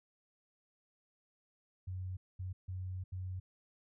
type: tone bursts at uneven times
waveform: sine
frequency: 92.5 Hz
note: F#2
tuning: in tune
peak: -38 dBFS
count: 4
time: 1.87-2.17 / 2.39-2.53 / 2.68-3.04 / 3.12-3.4 s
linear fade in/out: 10 ms
effects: none